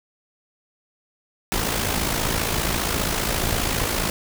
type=noise with amplitude modulation; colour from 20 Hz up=pink; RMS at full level=-21 dBFS; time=1.52-4.1 s; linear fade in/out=0 ms; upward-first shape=sine; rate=54.9 Hz; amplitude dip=55%; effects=none